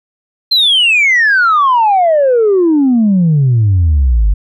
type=exponential sweep; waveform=sine; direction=down; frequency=4186 to 47.12 Hz; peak=-5 dBFS; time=0.51-4.34 s; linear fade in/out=10 ms; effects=tanh soft clip ceiling -4 dBFS